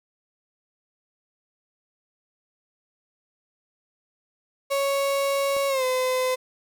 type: tone with pitch glide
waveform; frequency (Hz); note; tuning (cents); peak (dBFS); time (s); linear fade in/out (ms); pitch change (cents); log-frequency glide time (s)
35% pulse; 554.4 to 511.3; C#5 to C5; 0 to -40; -20; 4.7-6.36; 20; -140; 5.68-5.84
type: click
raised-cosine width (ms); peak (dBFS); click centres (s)
1; -25; 5.566
effects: none